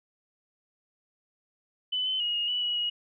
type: tone with pitch steps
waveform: sine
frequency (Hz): 3006 / 3050 / 2886 / 2860 / 2955 / 2918 / 2896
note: F#7 / G7 / F#7 / F7 / F#7 / F#7 / F#7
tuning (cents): +27 / -48 / -44 / +41 / -3 / -25 / -38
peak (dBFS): -26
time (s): 1.92-2.9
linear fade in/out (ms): 10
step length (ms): 140
effects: none